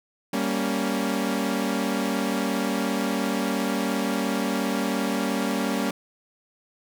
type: chord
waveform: sawtooth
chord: G diminished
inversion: none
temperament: equal with one note detuned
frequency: 196 / 233.1 / 278.8 Hz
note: G3 / Bb3 / Db4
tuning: 0 / 0 / +10 cents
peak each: -24 dBFS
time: 0.33-5.91 s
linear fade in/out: 5 ms
effects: none